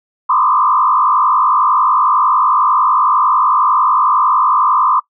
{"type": "tone with frequency modulation", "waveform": "sine", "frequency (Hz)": 1108.7, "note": "C#6", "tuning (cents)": 0, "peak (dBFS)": -9, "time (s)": [0.29, 5], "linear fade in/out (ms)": 10, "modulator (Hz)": 51, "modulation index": 2.5, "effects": ["noise-tail reverb RT60 0.1 s tail -20 dB re dry"]}